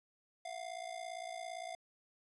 square ring-modulated tone, 700 Hz, F5, 4 cents sharp, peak -40 dBFS, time 0.45-1.75 s, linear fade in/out 0 ms, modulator 28.8 Hz, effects resampled to 24000 Hz + 12-bit

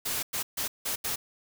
white noise bursts at uneven times, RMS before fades -31 dBFS, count 5, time 0.05-0.23 / 0.33-0.43 / 0.57-0.68 / 0.85-0.96 / 1.04-1.16 s, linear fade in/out 10 ms, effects none

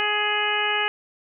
harmonic tone, 418.5 Hz, G#4, 13 cents sharp, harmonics 1 / 2 / 3 / 4 / 5 / 6 / 7, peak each -31 / -28 / -30 / -27 / -29 / -28 / -27 dBFS, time 0-0.88 s, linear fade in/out 0 ms, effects none

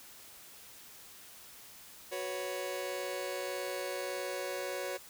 sawtooth chord, F# suspended fourth, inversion none, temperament just, 370 / 493.3 / 555 Hz, F#4 / B4 / C#5, 0 / -2 / +2 cents, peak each -37 / -38 / -34 dBFS, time 2.11-4.98 s, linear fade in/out 20 ms, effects white hiss -53 dBFS RMS until 5.09 s

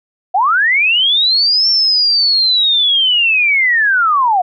sine linear two-way sweep, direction up then down, 696 to 5450 to 696 Hz, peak -9 dBFS, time 0.34-4.42 s, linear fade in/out 10 ms, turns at 1.69 s, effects none

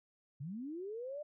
sine linear sweep, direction up, 126.6 to 609 Hz, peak -40 dBFS, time 0.4-1.23 s, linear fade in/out 10 ms, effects none

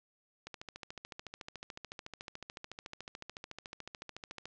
click train, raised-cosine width 0.2 ms, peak -26 dBFS, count 56, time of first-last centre 0.47-4.456 s, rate 13.8 Hz, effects low-pass 7000 Hz 12 dB/octave

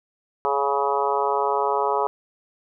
harmonic tone, 140 Hz, C#3, 18 cents sharp, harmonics 3 / 4 / 5 / 6 / 7 / 8 / 9, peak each -25 / -29 / -29 / -26 / -25 / -30 / -30 dBFS, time 0.45-2.07 s, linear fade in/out 0 ms, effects none

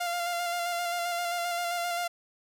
sawtooth tone with vibrato, 696 Hz, F5, 6 cents flat, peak -25 dBFS, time 0-2.08 s, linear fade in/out 10 ms, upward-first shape square, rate 7.6 Hz, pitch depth 20 cents each way, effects none

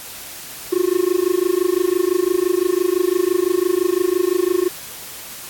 triangle tone with amplitude modulation, 361.3 Hz, F#4, 41 cents flat, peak -9 dBFS, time 0.72-4.69 s, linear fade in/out 10 ms, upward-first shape sine, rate 25.9 Hz, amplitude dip 100%, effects white hiss -34 dBFS RMS until 5.49 s + AAC 64 kbps

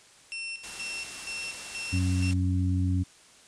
sawtooth tone with tremolo, 2700 Hz, E7, 41 cents sharp, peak -30 dBFS, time 0.32-2.31 s, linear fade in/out 0 ms, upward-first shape square, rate 2.1 Hz, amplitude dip 70%
white noise, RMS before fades -40 dBFS, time 0.63-2.34 s, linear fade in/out 10 ms
harmonic tone, 91.7 Hz, F#2, 15 cents flat, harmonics 1 / 2 / 3, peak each -24 / -33 / -31 dBFS, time 1.92-3.04 s, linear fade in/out 20 ms
effects white hiss -55 dBFS RMS until 3.47 s + resampled to 22050 Hz

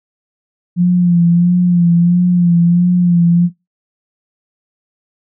sine tone with vibrato, 174.61 Hz, F3, in tune, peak -7 dBFS, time 0.76-3.5 s, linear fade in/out 50 ms, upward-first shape sine, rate 1.5 Hz, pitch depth 41 cents each way, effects noise-tail reverb RT60 0.2 s tail -20 dB re dry

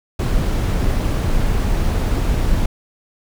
brown noise, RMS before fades -17 dBFS, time 0.19-2.66 s, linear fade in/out 5 ms, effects none

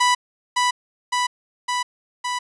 sawtooth tone with echo, 987.8 Hz, B5, in tune, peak -11 dBFS, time 0-0.15 s, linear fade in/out 10 ms, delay 560 ms, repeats 4, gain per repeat -2 dB, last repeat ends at 2.39 s, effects resampled to 22050 Hz

